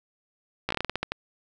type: slowing click train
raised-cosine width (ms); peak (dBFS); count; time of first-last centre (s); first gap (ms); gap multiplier
0.3; -11; 11; 0.69-1.12; 15; 1.22
effects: none